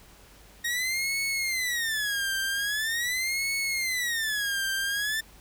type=tone with vibrato; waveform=sawtooth; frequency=1864.7 Hz; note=A#6; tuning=in tune; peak=-23 dBFS; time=0.64-5.21 s; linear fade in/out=10 ms; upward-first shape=sine; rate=0.43 Hz; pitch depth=290 cents each way; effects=added 50 Hz sine -56 dBFS peak until 5.4 s + pink hiss -54 dBFS RMS until 5.4 s